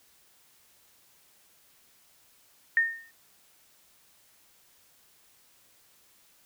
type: tone with exponential decay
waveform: sine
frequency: 1831 Hz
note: A#6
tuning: 32 cents flat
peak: -17 dBFS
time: 2.77-3.11 s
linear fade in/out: 1 ms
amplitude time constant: 73 ms
effects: white hiss -62 dBFS RMS until 6.45 s